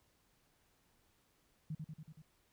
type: tone with echo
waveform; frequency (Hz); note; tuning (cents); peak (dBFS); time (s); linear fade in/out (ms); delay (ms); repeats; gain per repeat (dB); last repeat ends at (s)
sine; 155.56; D#3; 0; -38; 1.7-1.75; 5; 94; 5; -3; 2.22
effects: pink hiss -74 dBFS RMS until 2.52 s